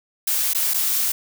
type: noise with dropouts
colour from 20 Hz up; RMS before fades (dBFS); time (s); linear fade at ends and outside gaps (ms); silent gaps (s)
blue; -21; 0.27-1.12; 5; 0.535-0.547 / 0.737-0.742
effects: none